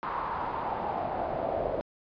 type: noise with band-pass filter sweep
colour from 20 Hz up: brown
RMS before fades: -32 dBFS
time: 0.03-1.81 s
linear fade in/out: 0 ms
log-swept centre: 1100 to 590 Hz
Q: 4.2
effects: resampled to 11025 Hz